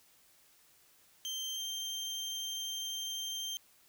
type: tone with pitch glide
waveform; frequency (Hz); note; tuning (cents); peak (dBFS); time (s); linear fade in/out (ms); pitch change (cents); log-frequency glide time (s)
30% pulse; 3138 to 3156; G7 to G7; +1 to +11; -34; 1.25-3.57; 0; +10; 1.54-1.6
effects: white hiss -65 dBFS RMS until 3.88 s